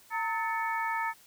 sine tone cluster, 912 / 1288 / 1756 / 2223 Hz, A#5 / E6 / A6 / C#7, -38 / -41 / -4 / +4 cents, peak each -31 / -36 / -35 / -38 dBFS, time 0.1-1.14 s, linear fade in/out 50 ms, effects white hiss -58 dBFS RMS until 1.26 s

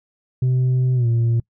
sine tone with pitch glide, 127.7 to 116.43 Hz, C3 to A#2, -42 to -2 cents, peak -12 dBFS, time 0.42-1.4 s, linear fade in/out 5 ms, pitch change -160 cents, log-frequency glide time 0.95-1.07 s, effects noise-tail reverb RT60 0.1 s tail -26 dB re dry + tanh soft clip ceiling -14 dBFS

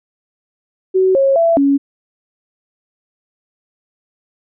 sine tone with pitch steps, 376.2 / 544 / 668 / 279 Hz, F#4 / C#5 / E5 / C#4, +29 / -33 / +23 / +11 cents, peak -9 dBFS, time 0.94-1.78 s, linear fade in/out 20 ms, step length 210 ms, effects none

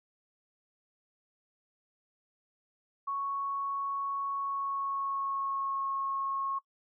sine tone with pitch glide, 1108.7 to 1090.9 Hz, C#6 to C#6, 0 to -28 cents, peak -31 dBFS, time 3.07-6.59 s, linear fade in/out 10 ms, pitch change -28 cents, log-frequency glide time 4.33-5.88 s, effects noise-tail reverb RT60 0.1 s tail -19 dB re dry

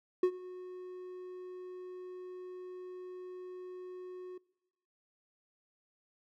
triangle tone with ADSR envelope, 365.4 Hz, F#4, 22 cents flat, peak -20 dBFS, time 0.23-4.38 s, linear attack 4 ms, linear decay 73 ms, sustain -21 dB, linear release 6 ms, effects noise-tail reverb RT60 0.9 s tail -23 dB re dry

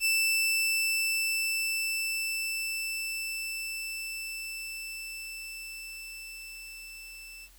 sawtooth tone with level ramp, 2653 Hz, E7, 10 cents sharp, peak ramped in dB -20 to -41 dBFS, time 0-7.49 s, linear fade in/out 50 ms, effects added 43 Hz sine -56 dBFS peak until 7.58 s + white hiss -59 dBFS RMS until 7.58 s

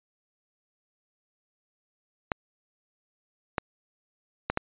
clicks, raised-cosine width 0.5 ms, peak -10 dBFS, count 4, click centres 2.318 / 3.582 / 4.5 / 4.574 s, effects resampled to 8000 Hz

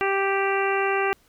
harmonic tone, 392 Hz, G4, in tune, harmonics 1 / 2 / 3 / 4 / 5 / 6 / 7, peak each -24 / -27 / -29 / -30 / -31 / -32 / -32 dBFS, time 0.01-1.13 s, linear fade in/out 0 ms, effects pink hiss -60 dBFS RMS until 1.28 s

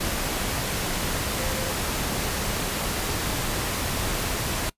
sine tone in noise, 523.3 Hz, C5, in tune, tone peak -34 dBFS, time 1.38-1.72 s, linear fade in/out 10 ms, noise pink, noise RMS -27 dBFS, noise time 0-4.7 s, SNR -10 dB, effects noise-tail reverb RT60 0.1 s tail -22 dB re dry + resampled to 32000 Hz

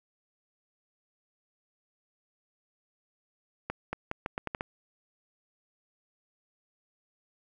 accelerating click train, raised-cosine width 0.5 ms, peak -17 dBFS, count 8, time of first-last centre 3.7-4.609 s, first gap 230 ms, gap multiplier 0.8, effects 9-bit

